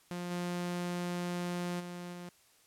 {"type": "tone with level steps", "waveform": "sawtooth", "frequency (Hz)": 176.3, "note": "F3", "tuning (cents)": 17, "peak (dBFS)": [-33, -30, -37, -39], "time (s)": [0.11, 2.29], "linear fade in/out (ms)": 0, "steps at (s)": [0.3, 1.79, 2.12], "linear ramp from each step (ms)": 20, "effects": ["white hiss -65 dBFS RMS until 2.66 s", "low-pass 12000 Hz 12 dB/octave"]}